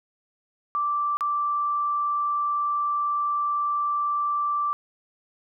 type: tone with dropouts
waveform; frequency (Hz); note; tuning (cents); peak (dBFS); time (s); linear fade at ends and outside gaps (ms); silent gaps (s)
sine; 1171; D6; -5; -22; 0.75-4.73; 0; 1.17-1.208
effects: none